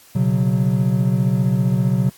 triangle chord, B suspended second, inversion none, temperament equal, 123.47 / 138.59 / 185 Hz, B2 / C#3 / F#3, 0 / 0 / 0 cents, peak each -17 / -18 / -17 dBFS, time 0.15-2.1 s, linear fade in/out 10 ms, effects white hiss -48 dBFS RMS until 2.17 s + AAC 64 kbps

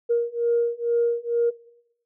sine beating tone pair, 469.8 / 472 Hz, A#4 / A#4, +13 / +22 cents, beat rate 2.2 Hz, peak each -22 dBFS, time 0.09-1.51 s, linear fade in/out 20 ms, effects noise-tail reverb RT60 0.8 s tail -21 dB re dry + tanh soft clip ceiling -12 dBFS

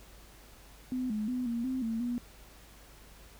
sine tone with pitch steps, 254.2 / 213.1 / 250.9 / 234.2 / 259.6 / 226.1 / 242.1 Hz, C4 / G#3 / B3 / A#3 / C4 / A3 / B3, -50 / +45 / +28 / +8 / -13 / +47 / -34 cents, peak -30 dBFS, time 0.92-2.18 s, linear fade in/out 0 ms, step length 180 ms, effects added 50 Hz sine -55 dBFS peak until 3.39 s + pink hiss -56 dBFS RMS until 3.39 s

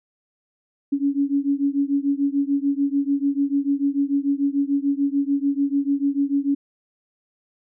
sine beating tone pair, 277.8 / 284.6 Hz, C#4 / C#4, +4 / +46 cents, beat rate 6.8 Hz, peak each -21 / -22 dBFS, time 0.92-6.55 s, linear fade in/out 10 ms, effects none

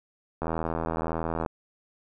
click train, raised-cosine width 1 ms, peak -15 dBFS, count 86, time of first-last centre 0.42-1.462 s, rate 81.6 Hz, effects none

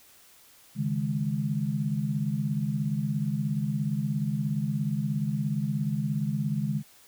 sine chord, C# suspended second, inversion none, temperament equal, 138.59 / 155.56 / 207.7 Hz, C#3 / D#3 / G#3, 0 / 0 / 0 cents, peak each -30 dBFS, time 0.75-6.83 s, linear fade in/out 50 ms, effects white hiss -56 dBFS RMS until 7.07 s

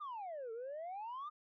sine exponential two-way sweep, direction down then up, 1244 to 440 to 1244 Hz, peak -40 dBFS, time 0-1.3 s, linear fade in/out 20 ms, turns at 0.52 s, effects tanh soft clip ceiling -40 dBFS

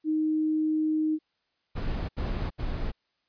sine tone, 311.1 Hz, D#4, in tune, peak -23 dBFS, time 0.04-1.19 s, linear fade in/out 50 ms
brown noise bursts, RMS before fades -30 dBFS, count 3, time 1.75-2.92 s, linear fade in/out 20 ms, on 340 ms, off 75 ms
effects white hiss -75 dBFS RMS until 3.28 s + resampled to 11025 Hz

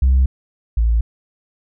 sine tone pair in turn, 65.41 / 56.54 Hz, C2 / A1, 0 / +48 cents, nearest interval minor third, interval 252 cents, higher first, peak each -8 / -11 dBFS, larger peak first, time 0.02-0.26 / 0.77-1.01 s, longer neither, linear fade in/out 5 ms, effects tanh soft clip ceiling -8 dBFS

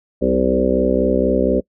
harmonic tone with a mistuned harmonic, 64.2 Hz, C2, 32 cents flat, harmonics 1 / 3 / 4 / 5 / 6 / 7 / 8 / 9, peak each -25 / -22 / -20 / -26 / -20 / -24 / -20 / -22 dBFS, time 0.21-1.61 s, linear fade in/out 20 ms, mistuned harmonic 7, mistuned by -16 cents, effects noise-tail reverb RT60 0.1 s tail -23 dB re dry

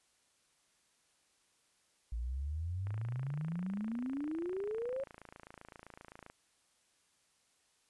sine exponential sweep, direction up, 55 to 554.4 Hz, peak -35 dBFS, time 2.12-5.04 s, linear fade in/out 5 ms
click train, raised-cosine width 0.5 ms, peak -35 dBFS, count 96, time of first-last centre 2.87-6.3 s, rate 27.7 Hz
effects white hiss -73 dBFS RMS until 7.89 s + resampled to 24000 Hz

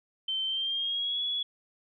sine tone with pitch glide, 3100 to 3381 Hz, G7 to G#7, -20 to +30 cents, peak -28 dBFS, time 0.28-1.43 s, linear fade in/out 5 ms, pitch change +150 cents, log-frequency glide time 0.45-1.22 s, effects none

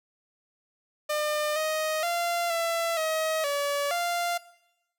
sawtooth tone with pitch steps, 602 / 625 / 690 / 670 / 634 / 571 / 695 Hz, D5 / D#5 / F5 / E5 / D#5 / D5 / F5, +43 / +8 / -21 / +28 / +32 / -49 / -9 cents, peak -22 dBFS, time 1.09-4.38 s, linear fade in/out 10 ms, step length 470 ms, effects noise-tail reverb RT60 0.9 s tail -19 dB re dry

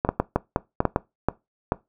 clicks, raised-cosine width 1 ms, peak -5 dBFS, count 10, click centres 0.049 / 0.09 / 0.2 / 0.36 / 0.561 / 0.804 / 0.853 / 0.961 / 1.286 / 1.721 s, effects noise-tail reverb RT60 0.2 s tail -20 dB re dry

